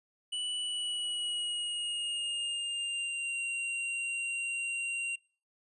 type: tone with pitch glide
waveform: square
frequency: 2960 to 2762 Hz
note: F#7 to F7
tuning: 0 to -20 cents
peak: -33 dBFS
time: 0.32-5.16 s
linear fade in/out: 10 ms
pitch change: -120 cents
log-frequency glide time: 0.6-3.4 s
effects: noise-tail reverb RT60 0.4 s tail -23 dB re dry + resampled to 24000 Hz